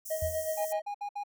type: high-pass noise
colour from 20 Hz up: white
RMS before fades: -41 dBFS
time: 0.05-0.73 s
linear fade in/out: 10 ms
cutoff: 5400 Hz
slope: 96 dB/octave
type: tone with tremolo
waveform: triangle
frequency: 631 Hz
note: D#5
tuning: 24 cents sharp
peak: -26 dBFS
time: 0.1-0.82 s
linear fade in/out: 10 ms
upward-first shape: sine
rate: 8.1 Hz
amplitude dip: 65%
type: tone with exponential decay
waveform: sine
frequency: 81.5 Hz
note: E2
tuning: 19 cents flat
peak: -29 dBFS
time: 0.22-0.53 s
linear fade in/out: 5 ms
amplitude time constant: 67 ms
type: tone bursts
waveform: triangle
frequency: 818 Hz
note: G#5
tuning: 26 cents flat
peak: -31 dBFS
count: 5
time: 0.57-1.237 s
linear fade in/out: 10 ms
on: 83 ms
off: 63 ms
effects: none